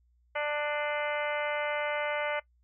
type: harmonic tone with a mistuned harmonic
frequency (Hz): 295.9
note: D4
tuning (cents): +13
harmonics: 2 / 3 / 4 / 5 / 6 / 7 / 8 / 9 / 10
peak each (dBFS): -32 / -37 / -40 / -37 / -44 / -36 / -43 / -49 / -45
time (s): 0.35-2.4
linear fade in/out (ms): 10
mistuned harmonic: 9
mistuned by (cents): -64
effects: noise-tail reverb RT60 0.1 s tail -20 dB re dry + added 60 Hz sine -64 dBFS peak until 2.63 s